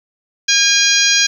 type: harmonic tone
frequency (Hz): 814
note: G#5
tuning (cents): -35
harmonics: 2 / 3 / 4 / 5 / 6 / 7 / 8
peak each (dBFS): -18 / -18 / -18 / -18 / -18 / -18 / -18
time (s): 0.48-1.27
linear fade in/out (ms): 10
effects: 7-bit